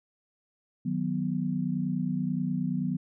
sine chord, B major, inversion first, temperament equal, 155.56 / 185 / 246.9 Hz, D#3 / F#3 / B3, 0 / 0 / 0 cents, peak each -32 / -30 / -31 dBFS, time 0.85-2.97 s, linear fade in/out 10 ms, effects none

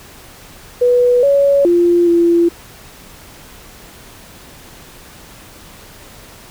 sine tone with pitch steps, 490.4 / 561 / 347 / 341.1 Hz, B4 / C#5 / F4 / F4, -12 / +21 / -11 / -41 cents, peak -8 dBFS, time 0.81-2.49 s, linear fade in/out 10 ms, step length 420 ms, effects pink hiss -39 dBFS RMS until 6.5 s

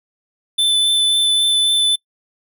square tone with vibrato, 3520 Hz, A7, in tune, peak -13 dBFS, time 0.58-1.96 s, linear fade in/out 10 ms, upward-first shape triangle, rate 3.7 Hz, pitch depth 11 cents each way, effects noise-tail reverb RT60 0.1 s tail -26 dB re dry

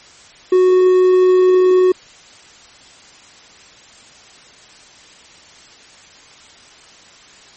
triangle tone with quantisation, 368.3 Hz, F#4, 8 cents flat, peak -6 dBFS, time 0.52-1.92 s, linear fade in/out 5 ms, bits 6, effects white hiss -43 dBFS RMS until 7.56 s + MP3 32 kbps

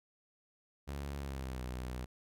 sawtooth tone with pitch glide, 70.3 to 62.63 Hz, C#2 to B1, +25 to +25 cents, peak -35 dBFS, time 0.87-2.06 s, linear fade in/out 20 ms, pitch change -200 cents, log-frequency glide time 1.19-1.62 s, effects none

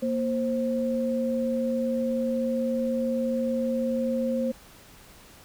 sine tone pair together, 234.8 / 527.1 Hz, A#3 / C5, +13 / +13 cents, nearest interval octave + major second, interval 1400 cents, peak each -26 / -27 dBFS, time 0.02-4.52 s, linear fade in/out 10 ms, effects pink hiss -51 dBFS RMS until 5.44 s

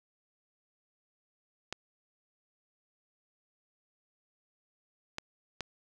clicks, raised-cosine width 0.2 ms, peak -18 dBFS, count 3, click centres 1.726 / 5.184 / 5.607 s, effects none

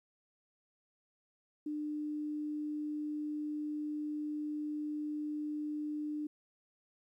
sine tone, 300 Hz, D4, 37 cents sharp, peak -35 dBFS, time 1.66-6.27 s, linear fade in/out 5 ms, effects 12-bit

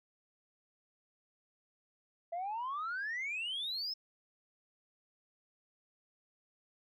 sine exponential sweep, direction up, 662 to 5300 Hz, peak -34 dBFS, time 2.32-3.94 s, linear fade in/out 10 ms, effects tanh soft clip ceiling -33 dBFS

